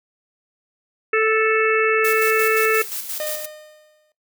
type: harmonic tone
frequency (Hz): 439.5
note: A4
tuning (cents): -2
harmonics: 1 / 3 / 4 / 5 / 6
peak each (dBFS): -17 / -22 / -23 / -24 / -25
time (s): 1.13-2.82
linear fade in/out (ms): 5
type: noise with tremolo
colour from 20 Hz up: blue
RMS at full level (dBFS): -27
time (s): 2.04-3.46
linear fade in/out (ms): 10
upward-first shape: square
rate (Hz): 5.7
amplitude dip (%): 50
type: tone with exponential decay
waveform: 45% pulse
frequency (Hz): 611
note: D#5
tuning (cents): -32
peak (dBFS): -23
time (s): 3.2-4.12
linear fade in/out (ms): 1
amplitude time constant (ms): 200
effects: noise-tail reverb RT60 0.2 s tail -17 dB re dry